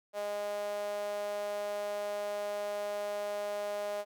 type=tone with high-pass filter; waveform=sawtooth; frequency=205.6 Hz; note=G#3; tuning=17 cents flat; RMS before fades=-36 dBFS; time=0.13-4.05 s; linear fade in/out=50 ms; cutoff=600 Hz; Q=5.2; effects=none

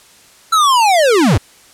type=linear sweep; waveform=square; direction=down; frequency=1349 to 68.7 Hz; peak=-9 dBFS; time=0.52-1.38 s; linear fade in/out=10 ms; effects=white hiss -45 dBFS RMS until 1.73 s + low-pass 10000 Hz 12 dB/octave

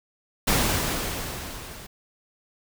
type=noise with level ramp; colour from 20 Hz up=pink; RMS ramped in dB=-20 to -42 dBFS; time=0.47-1.87 s; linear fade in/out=10 ms; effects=none

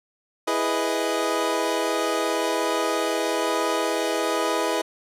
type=chord; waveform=25% pulse; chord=E major seventh; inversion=none; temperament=equal; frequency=329.6 / 415.3 / 493.9 / 622.3 Hz; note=E4 / G#4 / B4 / D#5; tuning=0 / 0 / 0 / 0 cents; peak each=-24 dBFS; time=0.47-4.82 s; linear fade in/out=10 ms; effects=low-pass 12000 Hz 12 dB/octave

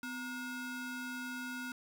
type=ring-modulated tone; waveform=square; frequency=593 Hz; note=D5; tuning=17 cents sharp; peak=-37 dBFS; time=0.03-1.72 s; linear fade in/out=2 ms; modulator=846 Hz; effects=none

